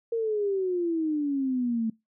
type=exponential sweep; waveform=sine; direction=down; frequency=466.2 to 220 Hz; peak=-24 dBFS; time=0.12-1.9 s; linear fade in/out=5 ms; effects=noise-tail reverb RT60 0.2 s tail -24 dB re dry